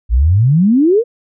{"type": "exponential sweep", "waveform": "sine", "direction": "up", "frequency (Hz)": [52.6, 495.7], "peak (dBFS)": -7, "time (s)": [0.09, 1.04], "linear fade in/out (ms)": 50, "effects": []}